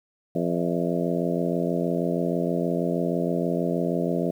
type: harmonic tone with a mistuned harmonic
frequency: 86.3 Hz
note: F2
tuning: 20 cents flat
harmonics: 2 / 3 / 4 / 5 / 6 / 7 / 8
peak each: -27 / -29 / -30 / -31 / -32 / -32 / -33 dBFS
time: 0.35-4.31 s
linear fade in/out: 5 ms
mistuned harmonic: 8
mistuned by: -74 cents
effects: 9-bit